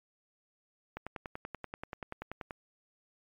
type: click train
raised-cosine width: 0.5 ms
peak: -24 dBFS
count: 17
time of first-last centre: 0.97-2.508 s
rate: 10.4 Hz
effects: MP3 96 kbps